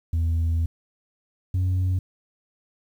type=tone pair in turn; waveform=sine; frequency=82.41 / 92.08 Hz; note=E2 / F#2; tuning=0 / -8 cents; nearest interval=major second; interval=192 cents; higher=second; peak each=-17 dBFS; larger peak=neither; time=0.13-0.66 / 1.54-1.99 s; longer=first; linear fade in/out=5 ms; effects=tanh soft clip ceiling -19 dBFS + 9-bit